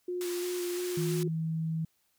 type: tone with vibrato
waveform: sine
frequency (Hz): 355.3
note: F4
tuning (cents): +30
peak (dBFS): -31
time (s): 0.08-1.28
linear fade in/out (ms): 5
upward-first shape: square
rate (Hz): 2.9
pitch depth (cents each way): 14
type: band-pass noise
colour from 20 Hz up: white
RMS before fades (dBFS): -42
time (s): 0.21-1.23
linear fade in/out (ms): 0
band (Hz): 870 to 12000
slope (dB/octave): 12
type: tone with pitch glide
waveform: sine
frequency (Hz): 160 to 161.21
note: D#3 to E3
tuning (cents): +49 to -38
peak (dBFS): -29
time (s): 0.97-1.85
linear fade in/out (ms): 5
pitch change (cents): +13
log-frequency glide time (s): 1.09-1.23
effects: white hiss -73 dBFS RMS until 2.18 s